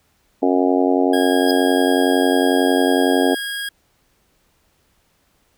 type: harmonic tone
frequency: 91 Hz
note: F#2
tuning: 28 cents flat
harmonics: 3 / 4 / 5 / 6 / 7 / 8 / 9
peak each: -17 / -20 / -21 / -28 / -23 / -24 / -27 dBFS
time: 0.42-3.35 s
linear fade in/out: 10 ms
type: tone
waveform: 25% pulse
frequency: 1638 Hz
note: G#6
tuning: 24 cents flat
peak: -20 dBFS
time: 1.13-3.69 s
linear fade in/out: 5 ms
type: tone with exponential growth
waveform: square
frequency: 4978 Hz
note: D#8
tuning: in tune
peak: -17 dBFS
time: 1.42-1.51 s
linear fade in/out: 2 ms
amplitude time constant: 18 ms
effects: pink hiss -62 dBFS RMS until 5.57 s